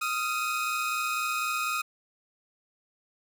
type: tone cluster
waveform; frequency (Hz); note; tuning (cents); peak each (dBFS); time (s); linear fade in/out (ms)
45% pulse; 1248 / 1372 / 2512; D#6 / F6 / D#7; +5 / -31 / +16; -31 / -34 / -32; 0.01-1.82; 10
effects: none